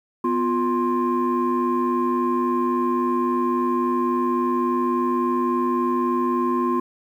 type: tone cluster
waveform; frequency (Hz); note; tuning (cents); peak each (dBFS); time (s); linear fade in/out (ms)
sine; 248.2 / 351.8 / 1052; B3 / F4 / C6; +9 / +13 / +9; -22; 0.24-6.8; 5
effects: tanh soft clip ceiling -13 dBFS + 9-bit